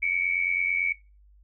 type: tone pair together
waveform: sine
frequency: 2217 / 2306 Hz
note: C#7 / D7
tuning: 0 / -32 cents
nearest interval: minor second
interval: 68 cents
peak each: -26 dBFS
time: 0.02-0.93 s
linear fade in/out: 10 ms
effects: noise-tail reverb RT60 0.3 s tail -22 dB re dry + added 50 Hz sine -53 dBFS peak until 1.43 s